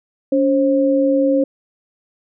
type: tone pair together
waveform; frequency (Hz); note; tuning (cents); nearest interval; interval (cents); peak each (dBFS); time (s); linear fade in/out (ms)
sine; 282.6 / 533.5; C#4 / C5; +34 / +34; major seventh; 1100; -15; 0.32-1.44; 5
effects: none